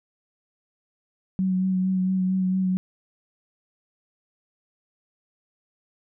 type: tone with vibrato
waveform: sine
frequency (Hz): 186.8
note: F#3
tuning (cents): +17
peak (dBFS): -20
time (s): 1.39-2.77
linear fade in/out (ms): 0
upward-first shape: sine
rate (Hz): 4.4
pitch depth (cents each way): 20
effects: none